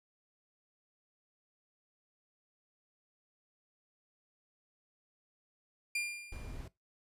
40% pulse tone with exponential decay, 2400 Hz, D7, 37 cents sharp, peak -30 dBFS, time 5.95-6.64 s, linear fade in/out 5 ms, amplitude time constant 150 ms
brown noise, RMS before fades -44 dBFS, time 6.32-6.68 s, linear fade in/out 5 ms
effects noise-tail reverb RT60 0.2 s tail -20 dB re dry + resampled to 32000 Hz

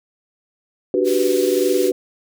sine chord, G major seventh, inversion second, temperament equal, 293.7 / 370 / 392 / 493.9 Hz, D4 / F#4 / G4 / B4, 0 / 0 / 0 / 0 cents, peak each -23 / -18 / -21 / -20 dBFS, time 0.94-1.92 s, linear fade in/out 2 ms
pink high-pass noise, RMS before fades -31 dBFS, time 1.04-1.92 s, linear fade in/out 50 ms, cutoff 3000 Hz, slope 12 dB/octave
effects none

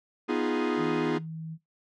45% pulse chord, F half-diminished seventh, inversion second, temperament equal, 246.9 / 311.1 / 349.2 / 415.3 Hz, Cb4 / Eb4 / F4 / Ab4, 0 / 0 / 0 / 0 cents, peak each -31 dBFS, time 0.28-1.19 s, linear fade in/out 20 ms
sine tone, 160.8 Hz, E3, 43 cents flat, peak -35 dBFS, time 0.76-1.58 s, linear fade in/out 50 ms
effects noise-tail reverb RT60 0.2 s tail -19 dB re dry + low-pass 3000 Hz 12 dB/octave

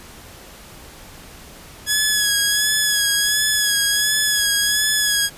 10% pulse tone with vibrato, 1681 Hz, G#6, 20 cents sharp, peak -7 dBFS, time 1.86-5.3 s, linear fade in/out 50 ms, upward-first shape sine, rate 1.4 Hz, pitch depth 37 cents each way, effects pink hiss -41 dBFS RMS until 5.37 s + resampled to 32000 Hz

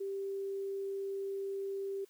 sine tone, 392.6 Hz, G4, 3 cents sharp, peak -35 dBFS, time 0-2.05 s, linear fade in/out 10 ms, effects white hiss -67 dBFS RMS until 2.09 s + high-pass 150 Hz 12 dB/octave

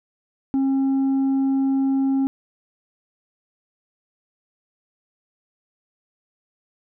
sine tone with tanh clipping, 270 Hz, C#4, 45 cents flat, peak -18 dBFS, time 0.54-2.27 s, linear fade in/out 0 ms, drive 3 dB, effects none

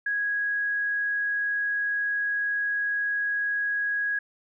sine tone, 1657 Hz, G#6, 4 cents flat, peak -24 dBFS, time 0.06-4.19 s, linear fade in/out 5 ms, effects none

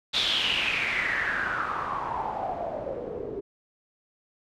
white noise with low-pass filter sweep, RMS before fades -29 dBFS, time 0.13-3.41 s, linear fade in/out 20 ms, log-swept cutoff 3800 to 390 Hz, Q 6.4, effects none

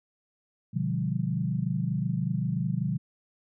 sine chord, G dominant seventh, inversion first, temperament equal with one note detuned, 123.47 / 146.83 / 174.61 / 200 Hz, B2 / D3 / F3 / G3, 0 / 0 / 0 / +35 cents, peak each -31 / -31 / -30 / -34 dBFS, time 0.73-2.98 s, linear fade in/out 20 ms, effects none

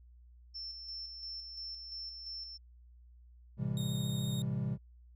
sine tone with tremolo, 5360 Hz, E8, 28 cents sharp, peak -40 dBFS, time 0.54-2.58 s, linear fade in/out 20 ms, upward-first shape square, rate 2.9 Hz, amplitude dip 40%
triangle chord, A minor seventh, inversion none, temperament equal with one note detuned, 110 / 130.81 / 164.81 / 199.31 Hz, A2 / C3 / E3 / G3, 0 / 0 / 0 / +29 cents, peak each -39 / -33 / -37 / -37 dBFS, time 3.57-4.78 s, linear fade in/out 50 ms
sawtooth tone with vibrato, 3715 Hz, A#7, 7 cents flat, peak -40 dBFS, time 3.77-4.42 s, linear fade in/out 2 ms, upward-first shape sine, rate 14 Hz, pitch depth 17 cents each way
effects added 60 Hz sine -55 dBFS peak until 5.15 s

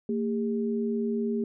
sine tone pair together, 227 / 404.5 Hz, A#3 / G#4, -46 / -46 cents, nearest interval minor seventh, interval 1000 cents, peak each -27 / -30 dBFS, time 0.09-1.44 s, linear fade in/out 2 ms, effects none

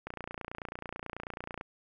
click train, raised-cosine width 0.5 ms, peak -23 dBFS, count 46, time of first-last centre 0.07-1.611 s, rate 29.2 Hz, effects none

